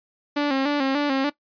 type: tone with vibrato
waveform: sawtooth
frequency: 279.5 Hz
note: C#4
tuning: 14 cents sharp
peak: -16 dBFS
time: 0.36-1.3 s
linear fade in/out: 10 ms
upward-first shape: square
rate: 3.4 Hz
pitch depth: 69 cents each way
effects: noise-tail reverb RT60 0.1 s tail -18 dB re dry + resampled to 11025 Hz